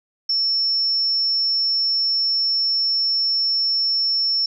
sine tone, 5400 Hz, E8, 41 cents sharp, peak -17 dBFS, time 0.29-4.46 s, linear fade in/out 5 ms, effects none

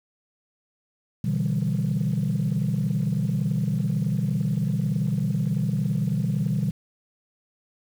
sine chord, E minor seventh, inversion second, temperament equal, 123.47 / 146.83 / 164.81 / 196 Hz, B2 / D3 / E3 / G3, 0 / 0 / 0 / 0 cents, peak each -26 dBFS, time 1.24-6.71 s, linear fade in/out 5 ms, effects tanh soft clip ceiling -16 dBFS + 8-bit

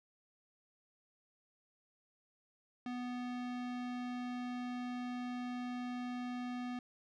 square tone with low-pass filter, 246.9 Hz, B3, in tune, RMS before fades -41 dBFS, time 2.86-6.79 s, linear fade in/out 2 ms, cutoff 3600 Hz, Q 0.75, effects none

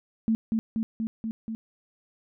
sine tone with echo, 223.1 Hz, A3, 24 cents sharp, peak -20 dBFS, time 0.28-0.35 s, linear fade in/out 0 ms, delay 240 ms, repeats 5, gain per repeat -2 dB, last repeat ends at 1.55 s, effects none

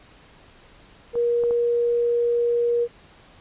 sine tone, 474.9 Hz, A#4, 32 cents sharp, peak -18 dBFS, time 1.13-2.88 s, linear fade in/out 50 ms
clicks, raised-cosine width 1 ms, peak -22 dBFS, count 3, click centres 1.155 / 1.437 / 1.509 s
effects pink hiss -51 dBFS RMS until 3.4 s + resampled to 8000 Hz

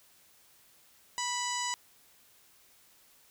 harmonic tone with a mistuned harmonic, 987.8 Hz, B5, in tune, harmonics 1 / 2 / 3 / 4 / 5 / 6 / 7 / 8, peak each -35 / -39 / -41 / -43 / -42 / -43 / -39 / -41 dBFS, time 1.18-1.74 s, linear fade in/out 0 ms, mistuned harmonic 1, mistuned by -19 cents, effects white hiss -62 dBFS RMS until 3.3 s

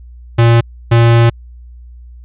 square tone bursts at uneven times, 116.8 Hz, A#2, 4 cents sharp, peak -6 dBFS, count 2, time 0.38-0.61 / 0.91-1.3 s, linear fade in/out 10 ms, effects added 60 Hz sine -32 dBFS peak until 2.24 s + resampled to 8000 Hz

